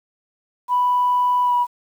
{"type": "tone with pitch glide", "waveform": "sine", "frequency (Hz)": [987.8, 974.2], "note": ["B5", "B5"], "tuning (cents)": [0, -24], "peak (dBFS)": -14, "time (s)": [0.68, 1.67], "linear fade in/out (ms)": 50, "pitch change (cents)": -24, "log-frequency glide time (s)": [1.43, 1.55], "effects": ["tanh soft clip ceiling -10 dBFS", "8-bit"]}